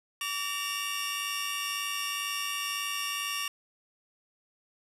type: tone cluster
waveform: sawtooth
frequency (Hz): 1149 / 1827 / 2739 / 2841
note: D6 / A#6 / F7 / F7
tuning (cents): -38 / -35 / -34 / +29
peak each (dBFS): -33 / -37 / -33 / -32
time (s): 0.21-3.48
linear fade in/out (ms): 2
effects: resampled to 32000 Hz + 10-bit